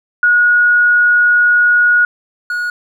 sine / triangle tone pair in turn, 1450 / 1450 Hz, F#6 / F#6, -35 / -35 cents, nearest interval unison, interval 0 cents, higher neither, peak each -7 / -14 dBFS, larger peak first, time 0.23-2.05 / 2.5-2.7 s, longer first, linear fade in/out 2 ms, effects none

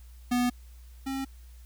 square tone pair in turn, 245.6 / 269.1 Hz, B3 / C4, -9 / +49 cents, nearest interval major second, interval 158 cents, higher second, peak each -24 / -31 dBFS, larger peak first, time 0.31-0.5 / 1.06-1.25 s, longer neither, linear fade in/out 10 ms, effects added 60 Hz sine -46 dBFS peak until 1.65 s + white hiss -62 dBFS RMS until 1.65 s

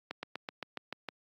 slowing click train, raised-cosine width 0.3 ms, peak -21 dBFS, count 8, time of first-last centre 0.11-1.087 s, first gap 120 ms, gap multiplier 1.05, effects high-pass 200 Hz 12 dB/octave + AAC 64 kbps

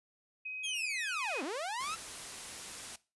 sine tone with pitch glide, 2524 to 2508 Hz, D#7 to D#7, +24 to +13 cents, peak -37 dBFS, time 0.45-1.41 s, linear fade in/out 10 ms, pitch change -11 cents, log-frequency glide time 1.04-1.29 s
sawtooth linear two-way sweep, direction down then up, 3358 to 245.6 to 1361 Hz, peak -32 dBFS, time 0.63-1.96 s, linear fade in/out 20 ms, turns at 1.43 s
white noise, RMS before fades -44 dBFS, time 1.8-2.96 s, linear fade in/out 5 ms
effects noise-tail reverb RT60 0.3 s tail -19 dB re dry + resampled to 24000 Hz

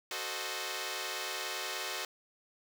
5% pulse chord, F# diminished seventh, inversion none, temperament equal, 370 / 440 / 523.3 / 622.3 Hz, F#4 / A4 / C5 / Eb5, 0 / 0 / 0 / 0 cents, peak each -30 dBFS, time 0.11-2.05 s, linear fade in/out 2 ms, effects none

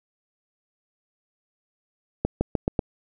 accelerating click train, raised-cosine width 2 ms, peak -8 dBFS, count 5, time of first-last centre 2.25-2.792 s, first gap 160 ms, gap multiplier 0.89, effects none

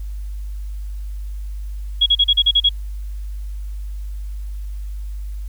sine tone bursts, 3322 Hz, G#7, in tune, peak -10 dBFS, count 8, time 2.01-2.693 s, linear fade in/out 10 ms, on 53 ms, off 37 ms, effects added 50 Hz sine -25 dBFS peak until 5.48 s + white hiss -54 dBFS RMS until 5.48 s

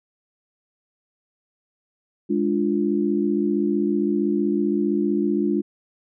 sine chord, D diminished, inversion second, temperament equal, 207.7 / 293.7 / 349.2 Hz, Ab3 / D4 / F4, 0 / 0 / 0 cents, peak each -23 dBFS, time 2.29-5.62 s, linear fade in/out 20 ms, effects none

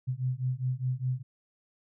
sine beating tone pair, 125.5 / 130.4 Hz, B2 / C3, +28 / -5 cents, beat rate 4.9 Hz, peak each -31 dBFS, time 0.07-1.23 s, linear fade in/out 20 ms, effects none

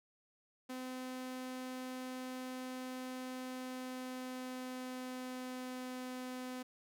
sawtooth tone with pitch glide, 255.9 to 253.7 Hz, C4 to B3, -38 to +47 cents, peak -38 dBFS, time 0.69-6.63 s, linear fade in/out 10 ms, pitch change -15 cents, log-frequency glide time 3.42-6.03 s, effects none

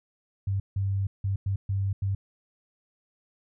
sine tone bursts at uneven times, 98 Hz, G2, in tune, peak -24 dBFS, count 6, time 0.47-0.6 / 0.76-1.07 / 1.24-1.36 / 1.46-1.56 / 1.69-1.93 / 2.02-2.15 s, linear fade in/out 5 ms, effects none

